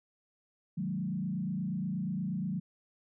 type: tone with frequency modulation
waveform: sine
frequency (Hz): 185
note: F#3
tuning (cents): 0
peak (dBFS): -31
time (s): 0.77-2.6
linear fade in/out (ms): 10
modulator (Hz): 28.4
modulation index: 1.2
effects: none